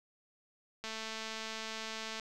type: click train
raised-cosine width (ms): 0.2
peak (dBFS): -24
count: 301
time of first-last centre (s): 0.84-2.197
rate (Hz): 221
effects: none